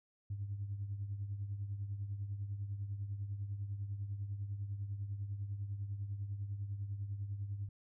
sine tone with tremolo, 100.5 Hz, G2, 44 cents sharp, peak -34 dBFS, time 0.3-7.69 s, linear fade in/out 5 ms, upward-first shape triangle, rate 10 Hz, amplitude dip 70%, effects tanh soft clip ceiling -32 dBFS

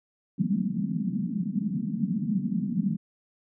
pink band-pass noise, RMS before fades -28 dBFS, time 0.38-2.97 s, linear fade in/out 10 ms, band 170 to 230 Hz, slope 48 dB/octave, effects none

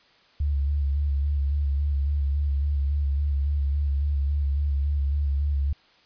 sine tone with vibrato, 71.1 Hz, C#2, 45 cents sharp, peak -21 dBFS, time 0.4-5.73 s, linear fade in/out 5 ms, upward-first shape square, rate 3.6 Hz, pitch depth 35 cents each way, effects white hiss -58 dBFS RMS until 6.05 s + resampled to 11025 Hz

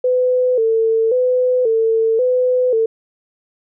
sine tone with vibrato, 475.3 Hz, A#4, 34 cents sharp, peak -12 dBFS, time 0.04-2.86 s, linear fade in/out 5 ms, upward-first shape square, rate 0.93 Hz, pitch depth 100 cents each way, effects none

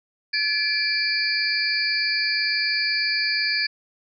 sine tone cluster, 1718 / 2347 / 4456 / 4852 Hz, A6 / D7 / C#8 / D#8, -42 / -2 / +8 / -44 cents, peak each -26 dBFS, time 0.33-3.67 s, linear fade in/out 10 ms, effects none

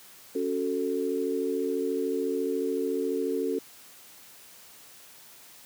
sine chord, F# minor, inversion second, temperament just, 277.5 / 370 / 444 Hz, C#4 / F#4 / A4, +2 / 0 / +16 cents, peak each -31 / -31 / -29 dBFS, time 0.35-3.59 s, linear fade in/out 5 ms, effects white hiss -51 dBFS RMS until 5.65 s + high-pass 100 Hz 12 dB/octave

